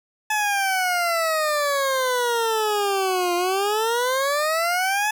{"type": "exponential two-way sweep", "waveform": "20% pulse", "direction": "down then up", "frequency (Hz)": [863, 347.8, 863], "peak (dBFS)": -15, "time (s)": [0.3, 5.11], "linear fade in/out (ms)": 5, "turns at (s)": 3.35, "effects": []}